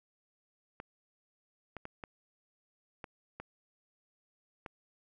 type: clicks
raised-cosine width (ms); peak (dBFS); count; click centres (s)
0.5; -27; 7; 0.801 / 1.767 / 1.854 / 2.038 / 3.042 / 3.4 / 4.662
effects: none